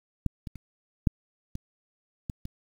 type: clicks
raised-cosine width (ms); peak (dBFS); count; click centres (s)
5; -13 / -24 / -30 / -8 / -22 / -20 / -24; 7; 0.263 / 0.472 / 0.557 / 1.072 / 1.554 / 2.298 / 2.454
effects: 8-bit